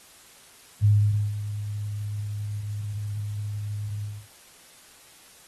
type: tone with ADSR envelope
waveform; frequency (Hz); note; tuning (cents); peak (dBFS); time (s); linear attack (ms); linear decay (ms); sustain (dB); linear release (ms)
sine; 103.83; G#2; 0; -14; 0.81-4.27; 35; 500; -14; 260
effects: white hiss -52 dBFS RMS until 5.47 s + AAC 32 kbps